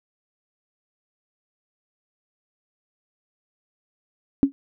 sine tone with exponential decay, 276 Hz, C#4, 7 cents flat, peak -8 dBFS, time 4.43-4.52 s, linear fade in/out 0 ms, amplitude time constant 19 ms, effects none

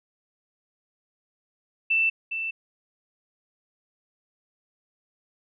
sine tone with echo, 2664 Hz, E7, 18 cents sharp, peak -19 dBFS, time 1.9-2.1 s, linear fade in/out 10 ms, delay 410 ms, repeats 1, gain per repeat -8 dB, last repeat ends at 2.51 s, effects none

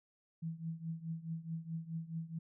sine tone with tremolo, 163.6 Hz, E3, 13 cents flat, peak -35 dBFS, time 0.42-2.39 s, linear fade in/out 10 ms, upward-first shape triangle, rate 4.7 Hz, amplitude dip 90%, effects none

